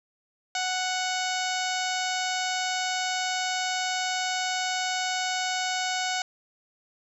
harmonic tone, 740 Hz, F#5, in tune, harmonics 1 / 2 / 3 / 4 / 5 / 6 / 7 / 8 / 9 / 10, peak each -30 / -33 / -35 / -36 / -37 / -38 / -38 / -39 / -40 / -40 dBFS, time 0.55-6.22 s, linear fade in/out 2 ms, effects 10-bit

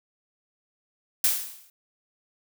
blue noise with exponential decay, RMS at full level -19 dBFS, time 1.24-1.7 s, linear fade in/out 2 ms, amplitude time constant 100 ms, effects none

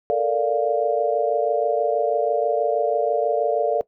sine chord, Bb major seventh, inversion third, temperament equal, 440 / 466.2 / 587.3 / 698.5 Hz, A4 / Bb4 / D5 / F5, 0 / 0 / 0 / 0 cents, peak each -24 / -24 / -22 / -24 dBFS, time 0.1-3.81 s, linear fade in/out 0 ms, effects noise-tail reverb RT60 0.1 s tail -20 dB re dry

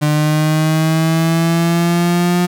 35% pulse linear sweep, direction up, 149.4 to 177.9 Hz, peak -10 dBFS, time 0.01-2.47 s, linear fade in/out 20 ms, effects none

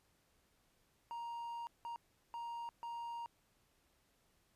triangle tone bursts at uneven times, 937 Hz, A#5, 9 cents sharp, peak -40 dBFS, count 4, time 1.11-1.67 / 1.85-1.96 / 2.34-2.69 / 2.83-3.26 s, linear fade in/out 0 ms, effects pink hiss -75 dBFS RMS until 4.55 s + resampled to 32000 Hz

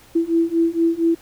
sine beating tone pair, 330.3 / 334.6 Hz, E4 / E4, +4 / +26 cents, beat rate 4.3 Hz, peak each -19 / -18 dBFS, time 0.15-1.15 s, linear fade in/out 10 ms, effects pink hiss -49 dBFS RMS until 1.21 s

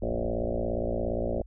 sine tone with frequency modulation, 300 Hz, D4, 37 cents sharp, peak -26 dBFS, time 0.02-1.42 s, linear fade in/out 5 ms, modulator 57.3 Hz, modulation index 5.9, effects added 50 Hz sine -45 dBFS peak until 1.46 s

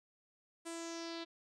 sawtooth tone with low-pass filter sweep, 333.3 Hz, E4, 19 cents sharp, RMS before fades -44 dBFS, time 0.65-1.25 s, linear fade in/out 20 ms, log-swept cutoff 9100 to 3900 Hz, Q 3.9, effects none

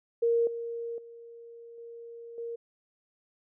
sine tone with level steps, 466.2 Hz, A#4, in tune, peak -22 / -33 / -45 / -42 / -34 dBFS, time 0.22-2.56 s, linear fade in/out 10 ms, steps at 0.47 / 0.98 / 1.78 / 2.38 s, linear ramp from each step 2 ms, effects none

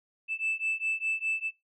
sine beating tone pair, 2634 / 2638.9 Hz, E7 / E7, -2 / +1 cents, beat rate 4.9 Hz, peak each -30 dBFS, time 0.28-1.51 s, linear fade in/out 50 ms, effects noise-tail reverb RT60 0.2 s tail -21 dB re dry + tanh soft clip ceiling -23 dBFS

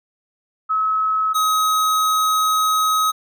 sine / square tone pair in turn, 1287 / 1268.5 Hz, E6 / D#6, -42 / +33 cents, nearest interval unison, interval 25 cents, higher first, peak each -16 dBFS, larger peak neither, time 0.69-1.34 / 1.34-3.12 s, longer second, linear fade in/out 20 ms, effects none

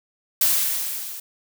blue noise with level ramp, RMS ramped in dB -17 to -35 dBFS, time 0.41-1.2 s, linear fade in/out 5 ms, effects none

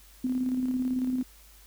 sine tone with tremolo, 254.8 Hz, C4, 46 cents flat, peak -24 dBFS, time 0.24-1.23 s, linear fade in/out 5 ms, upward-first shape square, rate 18 Hz, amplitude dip 35%, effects added 50 Hz sine -54 dBFS peak until 1.66 s + white hiss -56 dBFS RMS until 1.66 s

